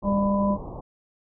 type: low-pass noise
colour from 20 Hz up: pink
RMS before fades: -36 dBFS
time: 0.02-0.81 s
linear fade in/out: 10 ms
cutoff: 1100 Hz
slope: 96 dB/octave
type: harmonic tone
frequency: 199.7 Hz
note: G3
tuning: 32 cents sharp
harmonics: 1 / 3 / 5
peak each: -21 / -26 / -28 dBFS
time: 0.03-0.58 s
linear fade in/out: 50 ms
effects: none